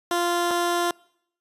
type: tone pair in turn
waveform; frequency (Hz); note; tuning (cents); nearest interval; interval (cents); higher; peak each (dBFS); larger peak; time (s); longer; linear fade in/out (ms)
15% pulse; 347.4 / 347.4; F4 / F4; -9 / -9; unison; 0; neither; -15; neither; 0.11-0.51 / 0.51-0.91; neither; 2
effects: noise-tail reverb RT60 0.7 s tail -25 dB re dry + resampled to 32000 Hz